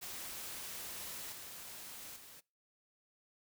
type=noise with level steps; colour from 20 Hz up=white; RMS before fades=-45 / -49 / -55 dBFS; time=0.01-2.41 s; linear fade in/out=20 ms; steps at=1.32 / 2.16 s; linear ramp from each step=5 ms; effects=noise-tail reverb RT60 0.3 s tail -24 dB re dry